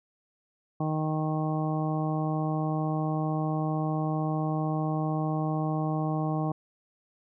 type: harmonic tone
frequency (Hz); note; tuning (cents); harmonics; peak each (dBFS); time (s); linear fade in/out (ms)
155.56; D#3; 0; 1 / 2 / 3 / 4 / 5 / 6 / 7; -28 / -32 / -40 / -37 / -35 / -46 / -39; 0.8-6.52; 5
effects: none